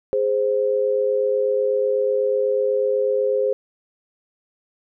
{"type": "tone pair together", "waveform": "sine", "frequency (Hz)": [413.9, 522], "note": ["G#4", "C5"], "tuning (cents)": [-6, -4], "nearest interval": "major third", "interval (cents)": 402, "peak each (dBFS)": [-21, -19], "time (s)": [0.13, 3.53], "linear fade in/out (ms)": 0, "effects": []}